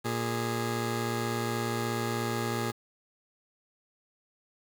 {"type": "tone pair together", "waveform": "15% pulse", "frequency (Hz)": [116.54, 412.4], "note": ["A#2", "G#4"], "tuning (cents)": [0, -12], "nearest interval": "octave + minor seventh", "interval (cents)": 2188, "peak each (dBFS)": [-24, -27], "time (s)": [0.04, 2.72], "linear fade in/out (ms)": 20, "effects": ["8-bit"]}